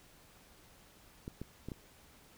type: clicks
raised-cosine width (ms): 3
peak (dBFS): -28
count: 4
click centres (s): 1.279 / 1.416 / 1.686 / 1.718
effects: pink hiss -61 dBFS RMS until 2.37 s